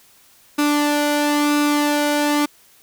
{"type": "tone with flanger", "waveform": "sawtooth", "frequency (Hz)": 293.7, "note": "D4", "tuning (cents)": 0, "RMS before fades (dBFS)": -18, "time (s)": [0.58, 2.46], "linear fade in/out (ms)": 10, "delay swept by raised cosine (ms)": [0.78, 1.34], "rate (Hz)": 1, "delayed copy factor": 0.5, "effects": ["white hiss -52 dBFS RMS until 2.82 s"]}